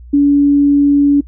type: tone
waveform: sine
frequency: 285.3 Hz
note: C#4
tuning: 50 cents sharp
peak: -6 dBFS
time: 0.13-1.21 s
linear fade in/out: 10 ms
effects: noise-tail reverb RT60 0.1 s tail -23 dB re dry + added 60 Hz sine -32 dBFS peak until 1.27 s